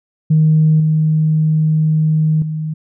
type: tone with level steps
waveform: sine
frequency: 156.1 Hz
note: D#3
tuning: 6 cents sharp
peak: -7 / -10 / -18 dBFS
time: 0.3-2.74 s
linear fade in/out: 10 ms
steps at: 0.8 / 2.42 s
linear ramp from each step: 2 ms
effects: tanh soft clip ceiling -3 dBFS